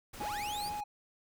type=noise; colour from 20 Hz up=pink; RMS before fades=-47 dBFS; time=0.13-0.81 s; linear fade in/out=10 ms
type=linear sweep; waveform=sawtooth; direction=up; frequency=43.65 to 4978 Hz; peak=-37 dBFS; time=0.19-0.7 s; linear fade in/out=20 ms
type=tone with vibrato; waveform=triangle; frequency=830.6 Hz; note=G#5; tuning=in tune; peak=-34 dBFS; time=0.2-0.84 s; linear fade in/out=10 ms; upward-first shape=sine; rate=4.1 Hz; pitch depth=10 cents each way
effects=none